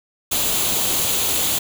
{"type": "noise with comb filter", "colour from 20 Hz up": "white", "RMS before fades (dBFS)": -20, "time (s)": [0.31, 1.59], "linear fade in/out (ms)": 10, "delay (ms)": 0.28, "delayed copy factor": 0.5, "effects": []}